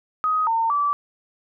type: tone with pitch steps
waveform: sine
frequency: 1256 / 909 / 1157 Hz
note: D#6 / A#5 / D6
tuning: +16 / -44 / -26 cents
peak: -18 dBFS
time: 0.24-0.93 s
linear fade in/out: 0 ms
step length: 230 ms
effects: none